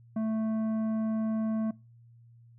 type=tone with tanh clipping; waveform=triangle; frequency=220 Hz; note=A3; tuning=in tune; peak=-29 dBFS; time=0.16-1.71 s; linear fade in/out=5 ms; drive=14 dB; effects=noise-tail reverb RT60 0.3 s tail -24 dB re dry + added 117 Hz sine -53 dBFS peak until 2.58 s